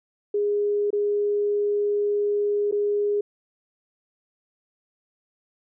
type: tone with dropouts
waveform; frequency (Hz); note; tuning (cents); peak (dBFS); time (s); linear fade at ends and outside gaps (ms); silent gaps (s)
sine; 411.7; G#4; -15; -20; 0.34-3.21; 5; 0.905-0.929 / 2.713-2.723
effects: none